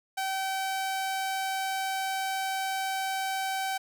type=tone; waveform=sawtooth; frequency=769 Hz; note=G5; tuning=33 cents flat; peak=-25 dBFS; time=0.17-3.78 s; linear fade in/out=10 ms; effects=none